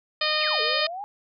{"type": "harmonic tone", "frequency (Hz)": 613, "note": "D#5", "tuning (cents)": -26, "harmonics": [1, 2, 3, 4, 5, 6, 7, 8], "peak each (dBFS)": [-30, -30, -30, -30, -30, -30, -30, -30], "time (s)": [0.21, 0.87], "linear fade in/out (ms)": 5}
{"type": "exponential two-way sweep", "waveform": "sine", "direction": "down then up", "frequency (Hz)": [2878, 429.2, 843], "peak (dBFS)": -31, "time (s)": [0.41, 1.04], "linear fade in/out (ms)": 0, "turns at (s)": 0.61}
{"effects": []}